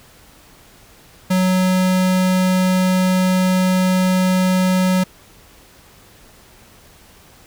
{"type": "tone", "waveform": "square", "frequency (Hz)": 185, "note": "F#3", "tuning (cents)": 0, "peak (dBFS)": -14, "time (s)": [1.3, 5.04], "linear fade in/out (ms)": 10, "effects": ["pink hiss -47 dBFS RMS until 7.46 s"]}